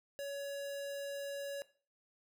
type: tone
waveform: square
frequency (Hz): 562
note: C#5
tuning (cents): +24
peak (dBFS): -40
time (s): 0.19-1.62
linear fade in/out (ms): 0
effects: noise-tail reverb RT60 0.4 s tail -18 dB re dry